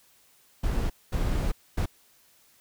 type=noise bursts at uneven times; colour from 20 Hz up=brown; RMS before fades=-26 dBFS; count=3; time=0.63-0.9 / 1.12-1.52 / 1.77-1.86 s; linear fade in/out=10 ms; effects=white hiss -61 dBFS RMS until 2.6 s